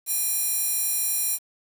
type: tone with high-pass filter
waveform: square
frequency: 812 Hz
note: G#5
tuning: 39 cents flat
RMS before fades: -25 dBFS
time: 0.06-1.39 s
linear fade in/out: 50 ms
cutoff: 10000 Hz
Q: 1
effects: 7-bit